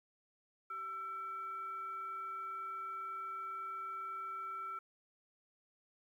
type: tone with frequency modulation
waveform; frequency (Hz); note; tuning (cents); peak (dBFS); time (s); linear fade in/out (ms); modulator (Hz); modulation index
sine; 1337; E6; +24; -40; 0.7-4.79; 5; 950; 0.31
effects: high-pass 400 Hz 12 dB/octave + 12-bit